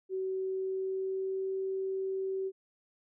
sine tone with pitch glide, 378.2 to 383 Hz, F#4 to G4, +38 to -40 cents, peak -31 dBFS, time 0.09-2.52 s, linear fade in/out 50 ms, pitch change +22 cents, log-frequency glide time 0.19-1.53 s, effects none

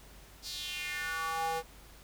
square tone with high-pass filter sweep, 162.8 Hz, E3, 21 cents flat, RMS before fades -36 dBFS, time 0.42-1.63 s, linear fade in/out 50 ms, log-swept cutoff 4900 to 580 Hz, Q 3.6, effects added 50 Hz sine -55 dBFS peak until 2.03 s + pink hiss -56 dBFS RMS until 2.03 s

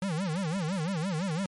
square tone with vibrato, 174.61 Hz, F3, in tune, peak -29 dBFS, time 0.02-1.46 s, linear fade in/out 2 ms, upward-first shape sine, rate 5.9 Hz, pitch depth 240 cents each way, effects MP3 48 kbps

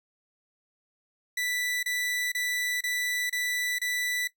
sawtooth tone bursts, 1975.5 Hz, B6, in tune, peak -24 dBFS, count 6, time 1.37-4.275 s, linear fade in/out 5 ms, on 460 ms, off 29 ms, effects noise-tail reverb RT60 0.1 s tail -17 dB re dry

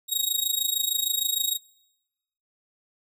15% pulse tone with amplitude modulation, 3779 Hz, A#7, 23 cents sharp, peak -13 dBFS, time 0.08-1.59 s, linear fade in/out 50 ms, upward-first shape sine, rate 26.5 Hz, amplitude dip 85%, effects noise-tail reverb RT60 1.0 s tail -26 dB re dry

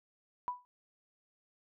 sine tone with exponential decay, 987.8 Hz, B5, in tune, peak -29 dBFS, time 0.48-0.65 s, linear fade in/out 0 ms, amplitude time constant 36 ms, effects none

